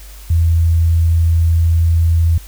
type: tone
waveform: sine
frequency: 83 Hz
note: E2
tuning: 12 cents sharp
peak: -9 dBFS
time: 0.3-2.38 s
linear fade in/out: 5 ms
effects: added 50 Hz sine -33 dBFS peak until 2.47 s + white hiss -41 dBFS RMS until 2.47 s